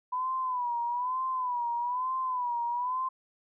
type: tone with vibrato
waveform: sine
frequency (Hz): 992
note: B5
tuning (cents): +7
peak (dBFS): -28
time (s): 0.12-3.09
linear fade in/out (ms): 10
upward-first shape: sine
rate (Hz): 1.1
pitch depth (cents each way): 86
effects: none